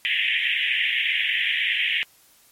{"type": "band-pass noise", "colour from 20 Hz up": "pink", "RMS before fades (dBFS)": -23, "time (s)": [0.05, 2.03], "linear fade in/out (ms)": 0, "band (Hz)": [1800, 3300], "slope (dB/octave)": 96, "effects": ["white hiss -56 dBFS RMS until 2.51 s", "MP3 64 kbps"]}